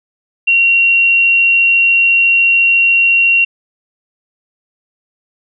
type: tone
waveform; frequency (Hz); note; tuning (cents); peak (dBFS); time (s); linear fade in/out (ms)
sine; 2747; F7; -29; -7; 0.47-3.45; 10
effects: none